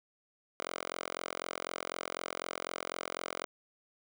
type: tone with high-pass filter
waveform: 5% pulse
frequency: 44 Hz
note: F1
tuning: 14 cents sharp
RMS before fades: -40 dBFS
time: 0.6-3.45 s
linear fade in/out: 0 ms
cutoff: 680 Hz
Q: 1.1
effects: none